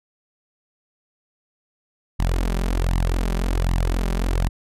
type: tone with flanger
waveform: sawtooth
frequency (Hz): 43.65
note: F1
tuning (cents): 0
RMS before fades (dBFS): -21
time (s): 2.19-4.49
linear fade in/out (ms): 10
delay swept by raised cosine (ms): 0.99 to 5.19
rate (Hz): 1.3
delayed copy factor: +0.8
effects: resampled to 32000 Hz

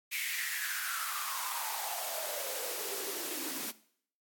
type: noise with high-pass filter sweep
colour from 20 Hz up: white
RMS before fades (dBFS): -37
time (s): 0.11-3.72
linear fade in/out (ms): 20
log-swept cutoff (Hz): 2300 to 250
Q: 6.3
effects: noise-tail reverb RT60 0.6 s tail -18 dB re dry + AAC 64 kbps

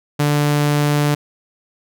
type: tone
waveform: sawtooth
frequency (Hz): 146.83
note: D3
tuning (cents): 0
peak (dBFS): -10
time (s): 0.19-1.15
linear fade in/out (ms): 10
effects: none

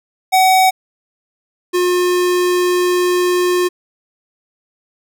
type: tone pair in turn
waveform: square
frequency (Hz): 753 / 358.3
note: F#5 / F4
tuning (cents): +30 / +44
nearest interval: octave + minor second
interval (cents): 1286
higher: first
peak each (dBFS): -9 / -13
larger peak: first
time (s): 0.32-0.71 / 1.73-3.69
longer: second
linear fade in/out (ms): 20
effects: none

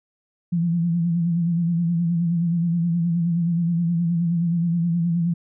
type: tone with vibrato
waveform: sine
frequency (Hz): 170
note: F3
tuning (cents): -46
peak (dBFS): -18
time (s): 0.52-5.34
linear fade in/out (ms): 10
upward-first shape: sine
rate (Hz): 9.5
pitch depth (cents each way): 54
effects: none

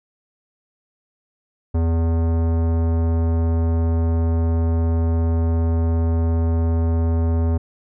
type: tone with tanh clipping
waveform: sine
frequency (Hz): 82.6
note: E2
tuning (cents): +4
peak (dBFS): -18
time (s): 1.74-7.58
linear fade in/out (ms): 10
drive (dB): 18
effects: none

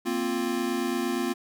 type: chord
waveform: square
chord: Bb suspended second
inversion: none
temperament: equal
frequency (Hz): 233.1 / 261.6 / 349.2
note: Bb3 / C4 / F4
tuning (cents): 0 / 0 / 0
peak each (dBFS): -32 / -31 / -30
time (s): 0.05-1.34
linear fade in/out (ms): 20
effects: none

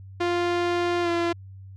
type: tone with pitch glide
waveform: sawtooth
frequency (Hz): 349.2 to 341.4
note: F4 to F4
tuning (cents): 0 to -39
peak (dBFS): -18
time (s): 0.2-1.33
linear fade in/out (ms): 10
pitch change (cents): -39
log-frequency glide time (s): 1.02-1.09
effects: added 96 Hz sine -40 dBFS peak until 1.76 s + low-pass 4000 Hz 12 dB/octave

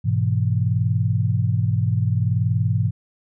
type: chord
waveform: sine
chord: E major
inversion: first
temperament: just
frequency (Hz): 103.01 / 123.61 / 164.81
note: G#2 / B2 / E3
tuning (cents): -14 / +2 / 0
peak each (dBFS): -20 / -21 / -25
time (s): 0.04-2.91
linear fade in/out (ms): 20
effects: none

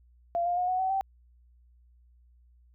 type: tone with pitch steps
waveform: sine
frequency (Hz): 688 / 704.5 / 721.4 / 738.7 / 756.4 / 774.5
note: F5 / F5 / F#5 / F#5 / F#5 / G5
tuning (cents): -26 / +15 / -44 / -3 / +38 / -21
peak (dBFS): -25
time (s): 0.35-1.01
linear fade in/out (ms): 0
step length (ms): 110
effects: added 60 Hz sine -57 dBFS peak until 2.74 s

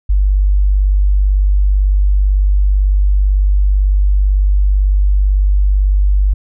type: tone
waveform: sine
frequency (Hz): 49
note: G1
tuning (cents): 0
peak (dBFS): -8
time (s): 0.09-6.34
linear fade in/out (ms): 10
effects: none

